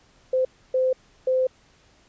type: tone bursts at uneven times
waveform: sine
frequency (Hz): 516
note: C5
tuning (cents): -24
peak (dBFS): -18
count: 3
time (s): 0.33-0.45 / 0.74-0.93 / 1.27-1.47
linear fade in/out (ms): 5
effects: pink hiss -58 dBFS RMS until 2.08 s + resampled to 16000 Hz